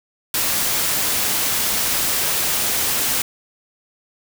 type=noise; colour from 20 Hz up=white; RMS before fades=-20 dBFS; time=0.34-3.22 s; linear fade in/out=2 ms; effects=none